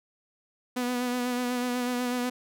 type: tone with vibrato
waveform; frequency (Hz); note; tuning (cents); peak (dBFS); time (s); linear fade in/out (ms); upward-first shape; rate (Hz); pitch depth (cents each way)
sawtooth; 246.9; B3; 0; -23; 0.76-2.3; 10; sine; 8.1; 26
effects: none